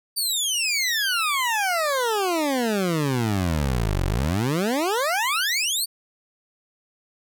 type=exponential two-way sweep; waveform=20% pulse; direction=down then up; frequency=4682 to 43.42 to 4682 Hz; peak=-16 dBFS; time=0.16-5.86 s; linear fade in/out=20 ms; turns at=4.04 s; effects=none